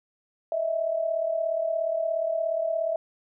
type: tone pair together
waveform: sine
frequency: 622.3 / 659.3 Hz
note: D#5 / E5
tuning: 0 / 0 cents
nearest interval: minor second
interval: 100 cents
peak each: -30 / -25 dBFS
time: 0.52-2.96 s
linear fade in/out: 2 ms
effects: none